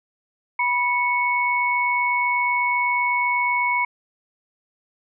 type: tone pair together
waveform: sine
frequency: 978 / 2213 Hz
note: B5 / C#7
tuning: -17 / -3 cents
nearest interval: octave + major second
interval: 1414 cents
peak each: -21 dBFS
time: 0.59-3.85 s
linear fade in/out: 5 ms
effects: none